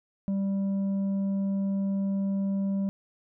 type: tone with tanh clipping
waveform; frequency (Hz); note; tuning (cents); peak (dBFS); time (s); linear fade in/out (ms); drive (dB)
sine; 196; G3; 0; -26; 0.28-2.89; 0; 5
effects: none